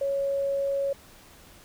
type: tone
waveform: sine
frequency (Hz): 554.4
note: C#5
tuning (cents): 0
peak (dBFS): -24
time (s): 0.01-0.93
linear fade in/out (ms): 5
effects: pink hiss -52 dBFS RMS until 1.64 s